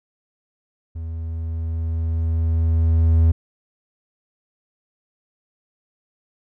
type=tone with level ramp; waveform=triangle; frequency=81.6 Hz; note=E2; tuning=17 cents flat; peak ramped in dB=-25 to -9 dBFS; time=0.95-3.32 s; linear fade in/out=10 ms; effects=none